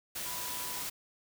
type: tone in noise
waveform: sine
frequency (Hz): 987.8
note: B5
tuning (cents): 0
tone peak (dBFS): -45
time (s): 0.25-0.83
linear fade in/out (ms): 10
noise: white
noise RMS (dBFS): -38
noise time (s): 0.15-0.9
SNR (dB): -10
effects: none